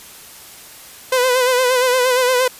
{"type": "tone with vibrato", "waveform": "sawtooth", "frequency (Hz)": 505, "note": "B4", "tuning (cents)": 39, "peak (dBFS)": -9, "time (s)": [1.12, 2.48], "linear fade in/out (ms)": 5, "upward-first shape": "sine", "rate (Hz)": 8.6, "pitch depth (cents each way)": 53, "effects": ["white hiss -39 dBFS RMS until 2.59 s", "resampled to 32000 Hz"]}